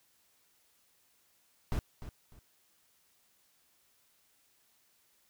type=noise with echo; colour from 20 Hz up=brown; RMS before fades=-31 dBFS; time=1.72-1.79 s; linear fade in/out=0 ms; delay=300 ms; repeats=2; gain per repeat=-12 dB; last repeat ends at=2.39 s; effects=white hiss -70 dBFS RMS until 5.29 s